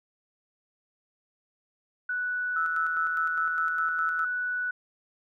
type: tone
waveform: sine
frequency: 1480 Hz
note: F#6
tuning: in tune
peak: -27 dBFS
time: 2.09-4.71 s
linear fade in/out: 5 ms
type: tone with tremolo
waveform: sine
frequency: 1317 Hz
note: E6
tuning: 2 cents flat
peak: -26 dBFS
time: 2.56-4.25 s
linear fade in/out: 5 ms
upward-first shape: square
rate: 4.9 Hz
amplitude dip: 55%
effects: none